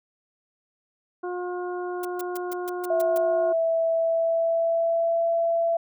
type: harmonic tone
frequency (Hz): 358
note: F4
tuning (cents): +43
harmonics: 1 / 2 / 3 / 4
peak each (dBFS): -29 / -35 / -39 / -41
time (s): 1.23-3.53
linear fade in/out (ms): 10
type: noise bursts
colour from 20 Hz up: blue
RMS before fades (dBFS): -36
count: 8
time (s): 2.03-3.178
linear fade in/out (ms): 5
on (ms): 21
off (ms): 140
type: tone with pitch glide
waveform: sine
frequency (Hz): 658 to 670.7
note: E5 to E5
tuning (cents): -3 to +30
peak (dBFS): -20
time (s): 2.9-5.77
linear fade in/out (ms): 5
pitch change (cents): +33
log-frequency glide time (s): 3.92-5.26
effects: none